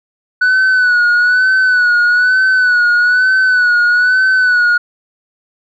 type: tone with vibrato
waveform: sine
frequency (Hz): 1483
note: F#6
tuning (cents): +4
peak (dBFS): -5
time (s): 0.41-4.78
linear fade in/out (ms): 10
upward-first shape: sine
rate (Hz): 1.1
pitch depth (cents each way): 52
effects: tanh soft clip ceiling -7 dBFS